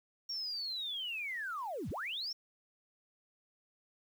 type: linear two-way sweep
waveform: triangle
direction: down then up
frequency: 5588 to 59.7 to 5588 Hz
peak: -33 dBFS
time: 0.29-2.33 s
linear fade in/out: 10 ms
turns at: 1.9 s
effects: tanh soft clip ceiling -35 dBFS + 10-bit